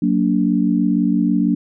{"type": "chord", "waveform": "sine", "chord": "Gb augmented", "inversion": "none", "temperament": "just", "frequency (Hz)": [185, 231.2, 289.1], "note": ["Gb3", "Bb3", "D4"], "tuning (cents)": [0, -14, -27], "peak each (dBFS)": -18, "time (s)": [0.02, 1.55], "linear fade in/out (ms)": 5, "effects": []}